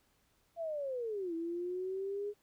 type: linear two-way sweep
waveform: sine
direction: down then up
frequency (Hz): 686 to 326.9 to 416.6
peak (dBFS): -35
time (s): 0.56-2.34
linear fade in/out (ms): 50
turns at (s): 1.34
effects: pink hiss -73 dBFS RMS until 2.42 s